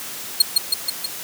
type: tone with echo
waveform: sawtooth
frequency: 4272 Hz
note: C8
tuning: 35 cents sharp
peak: -5 dBFS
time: 0.4-0.42 s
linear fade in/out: 5 ms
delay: 160 ms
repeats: 4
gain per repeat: -3 dB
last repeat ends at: 1.06 s
effects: white hiss -32 dBFS RMS until 1.23 s + high-pass 100 Hz 12 dB/octave